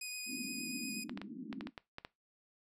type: tone with vibrato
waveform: 15% pulse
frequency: 2489 Hz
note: D#7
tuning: in tune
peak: -34 dBFS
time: 0.01-1.04 s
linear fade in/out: 5 ms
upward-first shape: sine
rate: 8.5 Hz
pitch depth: 12 cents each way
type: band-pass noise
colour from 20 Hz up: pink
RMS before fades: -45 dBFS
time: 0.26-1.71 s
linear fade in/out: 50 ms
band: 210 to 290 Hz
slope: 48 dB/octave
type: clicks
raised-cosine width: 0.3 ms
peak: -27 dBFS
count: 9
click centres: 1.095 / 1.175 / 1.216 / 1.528 / 1.609 / 1.671 / 1.778 / 1.984 / 2.049 s
effects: noise-tail reverb RT60 0.2 s tail -20 dB re dry